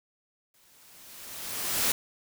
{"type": "noise with exponential growth", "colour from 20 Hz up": "white", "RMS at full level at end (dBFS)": -24, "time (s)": [0.54, 1.92], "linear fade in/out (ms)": 2, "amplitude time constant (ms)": 300, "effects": []}